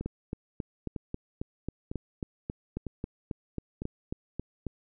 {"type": "two click trains", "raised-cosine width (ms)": 3, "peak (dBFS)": [-20, -22], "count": [18, 5], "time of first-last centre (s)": [[0.06, 4.667], [0.01, 3.82]], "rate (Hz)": [3.69, 1.05], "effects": []}